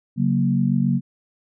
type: chord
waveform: sine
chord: F# major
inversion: second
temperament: equal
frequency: 138.59 / 185 / 233.1 Hz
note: C#3 / F#3 / A#3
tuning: 0 / 0 / 0 cents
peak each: -21 dBFS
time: 0.16-1.01 s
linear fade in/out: 50 ms
effects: none